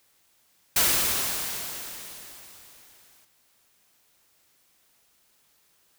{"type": "noise with exponential decay", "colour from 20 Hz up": "white", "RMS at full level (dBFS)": -20, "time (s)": [0.76, 3.25], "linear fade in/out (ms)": 5, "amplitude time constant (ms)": 540, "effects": ["white hiss -65 dBFS RMS until 5.98 s"]}